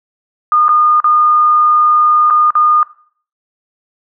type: tone with dropouts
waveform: sine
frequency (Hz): 1220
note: D#6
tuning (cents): -34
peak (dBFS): -7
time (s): 0.52-2.83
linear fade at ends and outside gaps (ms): 1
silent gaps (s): 0.682-0.691 / 1.002-1.043 / 2.301-2.307 / 2.505-2.553
effects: noise-tail reverb RT60 0.5 s tail -18 dB re dry